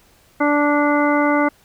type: harmonic tone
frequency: 292.3 Hz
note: D4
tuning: 8 cents flat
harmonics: 1 / 2 / 3 / 4 / 5 / 7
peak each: -17 / -20 / -22 / -23 / -24 / -25 dBFS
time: 0.4-1.49 s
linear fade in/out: 10 ms
effects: pink hiss -54 dBFS RMS until 1.64 s

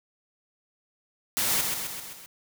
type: noise with echo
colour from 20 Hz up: white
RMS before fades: -26 dBFS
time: 1.37-1.61 s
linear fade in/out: 0 ms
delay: 130 ms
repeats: 5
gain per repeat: -4 dB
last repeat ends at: 2.26 s
effects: high-pass 80 Hz 12 dB/octave

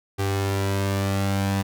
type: tone pair together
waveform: sawtooth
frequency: 98.1 / 196 Hz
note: G2 / G3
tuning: +2 / 0 cents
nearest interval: octave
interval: 1198 cents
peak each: -18 / -23 dBFS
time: 0.18-1.63 s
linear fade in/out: 20 ms
effects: none

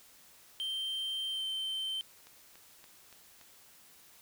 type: tone with pitch glide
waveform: triangle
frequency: 3136 to 3105 Hz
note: G7 to G7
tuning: 0 to -17 cents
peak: -32 dBFS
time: 0.6-2.01 s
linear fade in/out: 0 ms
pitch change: -17 cents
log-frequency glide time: 1.31-1.43 s
type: click train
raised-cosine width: 0.2 ms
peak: -37 dBFS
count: 5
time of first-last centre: 2.27-3.413 s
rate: 3.5 Hz
effects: white hiss -59 dBFS RMS until 4.21 s

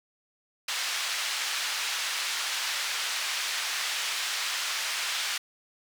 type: band-pass noise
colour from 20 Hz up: white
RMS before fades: -31 dBFS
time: 0.68-5.38 s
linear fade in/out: 5 ms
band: 1200 to 4800 Hz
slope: 12 dB/octave
effects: none

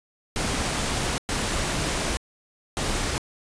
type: noise bursts at uneven times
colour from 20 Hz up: pink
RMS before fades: -26 dBFS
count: 3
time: 0.36-1.18 / 1.29-2.17 / 2.77-3.18 s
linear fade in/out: 0 ms
effects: resampled to 22050 Hz

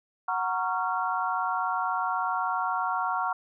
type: chord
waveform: sine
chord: Gb major seventh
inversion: none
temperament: equal with one note detuned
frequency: 740 / 932.3 / 1108.7 / 1376.1 Hz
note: Gb5 / Bb5 / Db6 / F6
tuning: 0 / 0 / 0 / -26 cents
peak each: -31 dBFS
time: 0.28-3.33 s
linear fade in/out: 5 ms
effects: none

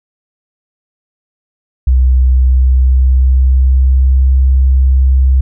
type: tone with pitch glide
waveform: sine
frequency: 63.8 to 65.63 Hz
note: C2 to C2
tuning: -43 to +6 cents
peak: -5 dBFS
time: 1.87-5.41 s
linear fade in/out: 5 ms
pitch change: +49 cents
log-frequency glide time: 2.28-4.29 s
effects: none

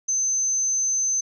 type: tone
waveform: sine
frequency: 6180 Hz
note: G8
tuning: 26 cents flat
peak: -20 dBFS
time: 0.08-1.21 s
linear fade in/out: 10 ms
effects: none

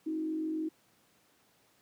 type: tone with frequency modulation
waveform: sine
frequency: 316.1 Hz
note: D#4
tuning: 27 cents sharp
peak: -31 dBFS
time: 0.06-0.69 s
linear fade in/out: 10 ms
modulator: 47 Hz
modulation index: 0.45
effects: pink hiss -67 dBFS RMS until 1.81 s + high-pass 150 Hz 12 dB/octave

